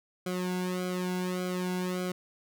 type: tone with flanger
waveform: sawtooth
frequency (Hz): 181.9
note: F#3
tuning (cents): -29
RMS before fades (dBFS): -32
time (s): 0.26-2.12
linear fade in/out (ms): 5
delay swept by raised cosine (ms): 1.1 to 1.65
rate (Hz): 1.7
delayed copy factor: -0.95
effects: none